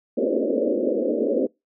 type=band-pass noise; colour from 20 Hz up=white; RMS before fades=-22 dBFS; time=0.17-1.47 s; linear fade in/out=10 ms; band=220 to 580 Hz; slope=96 dB/octave; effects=noise-tail reverb RT60 0.2 s tail -24 dB re dry